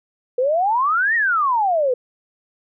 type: exponential two-way sweep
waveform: sine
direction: up then down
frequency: 481.8 to 1910 to 481.8 Hz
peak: -15 dBFS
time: 0.38-1.94 s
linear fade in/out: 5 ms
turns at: 1.15 s
effects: none